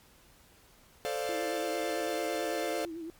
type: chord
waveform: 45% pulse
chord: D minor seventh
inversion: second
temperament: equal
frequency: 440 / 523.3 / 587.3 / 698.5 Hz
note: A4 / C5 / D5 / F5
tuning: 0 / 0 / 0 / 0 cents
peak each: -37 dBFS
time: 1.05-2.85 s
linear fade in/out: 0 ms
type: tone with vibrato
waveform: sine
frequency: 329.6 Hz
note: E4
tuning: in tune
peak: -37 dBFS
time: 1.29-3.1 s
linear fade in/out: 0 ms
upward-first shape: sine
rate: 9 Hz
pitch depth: 67 cents each way
effects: pink hiss -60 dBFS RMS until 3.19 s + MP3 96 kbps